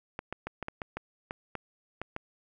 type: clicks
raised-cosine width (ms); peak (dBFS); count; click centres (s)
0.5; -20; 11; 0.191 / 0.326 / 0.47 / 0.627 / 0.684 / 0.818 / 0.97 / 1.309 / 1.553 / 2.016 / 2.164
effects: none